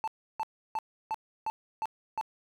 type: tone bursts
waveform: triangle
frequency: 880 Hz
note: A5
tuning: in tune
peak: -27 dBFS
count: 7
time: 0.04-2.212 s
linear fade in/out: 0 ms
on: 36 ms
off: 320 ms
effects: none